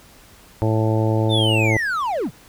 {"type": "harmonic tone", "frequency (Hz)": 110, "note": "A2", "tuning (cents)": 0, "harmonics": [1, 2, 3, 4, 5, 6, 7, 8], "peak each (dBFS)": [-18, -28, -23, -27, -26, -31, -33, -30], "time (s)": [0.62, 1.77], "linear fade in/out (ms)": 0}
{"type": "linear sweep", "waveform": "triangle", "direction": "down", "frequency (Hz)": [3655, 97.9], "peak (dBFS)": -18, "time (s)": [1.29, 2.31], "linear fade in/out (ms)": 50}
{"effects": ["pink hiss -48 dBFS RMS until 2.48 s"]}